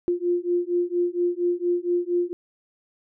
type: beating tone pair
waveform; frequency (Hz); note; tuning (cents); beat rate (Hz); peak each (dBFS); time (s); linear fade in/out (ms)
sine; 349.2 / 353.5; F4 / F4; 0 / +21; 4.3; -24; 0.08-2.33; 0
effects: none